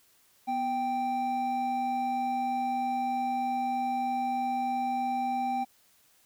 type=tone pair together; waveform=triangle; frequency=246.9 / 783.9 Hz; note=B3 / G5; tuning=0 / 0 cents; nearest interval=octave + minor sixth; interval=2000 cents; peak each=-33 / -26 dBFS; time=0.47-5.65 s; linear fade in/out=20 ms; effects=white hiss -64 dBFS RMS until 6.25 s